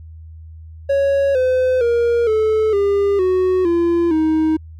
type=tone with pitch steps; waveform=triangle; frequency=554.4 / 511.3 / 471.6 / 435 / 401.2 / 370 / 341.3 / 314.8 Hz; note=C#5 / C5 / A#4 / A4 / G4 / F#4 / F4 / D#4; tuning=0 / -40 / +20 / -20 / +40 / 0 / -40 / +20 cents; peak=-11 dBFS; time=0.89-4.57 s; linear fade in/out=10 ms; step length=460 ms; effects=added 80 Hz sine -34 dBFS peak until 4.79 s

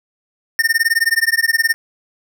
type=tone with tremolo; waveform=square; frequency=1820 Hz; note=A#6; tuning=42 cents flat; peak=-10 dBFS; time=0.59-1.74 s; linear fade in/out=0 ms; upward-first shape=sine; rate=19 Hz; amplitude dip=100%; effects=none

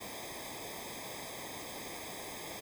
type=noise with comb filter; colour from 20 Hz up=pink; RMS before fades=-44 dBFS; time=0-2.61 s; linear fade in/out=20 ms; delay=0.7 ms; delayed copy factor=-0.95; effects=none

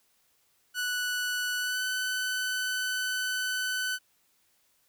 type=tone with pitch glide; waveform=sawtooth; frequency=1480 to 1506.7 Hz; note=F#6 to F#6; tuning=0 to +31 cents; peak=-25 dBFS; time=0.74-3.99 s; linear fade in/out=50 ms; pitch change=+31 cents; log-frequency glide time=1.58-1.83 s; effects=white hiss -69 dBFS RMS until 4.88 s

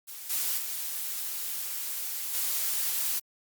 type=noise with level steps; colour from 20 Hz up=blue; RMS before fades=-41 / -29 / -34 / -29 dBFS; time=0.07-3.2 s; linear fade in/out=20 ms; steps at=0.29 / 0.57 / 2.33 s; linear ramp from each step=20 ms; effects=Opus 48 kbps

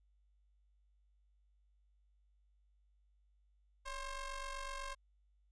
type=ring-modulated tone; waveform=sawtooth; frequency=538 Hz; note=C5; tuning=48 cents sharp; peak=-35 dBFS; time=3.85-4.95 s; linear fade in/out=20 ms; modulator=514 Hz; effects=added 50 Hz sine -69 dBFS peak until 5.51 s + resampled to 22050 Hz

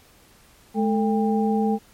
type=tone cluster; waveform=sine; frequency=213.2 / 445.4 / 797 Hz; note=G#3 / A4 / G5; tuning=+46 / +21 / +28 cents; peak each=-20 / -25 / -26 dBFS; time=0.74-1.79 s; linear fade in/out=50 ms; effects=pink hiss -54 dBFS RMS until 1.93 s + MP3 64 kbps

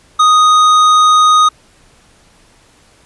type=tone with hard clipping; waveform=sine; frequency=1244.5 Hz; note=D#6; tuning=in tune; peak=-7 dBFS; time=0.19-1.49 s; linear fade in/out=10 ms; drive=10 dB; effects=pink hiss -48 dBFS RMS until 3.05 s + resampled to 24000 Hz

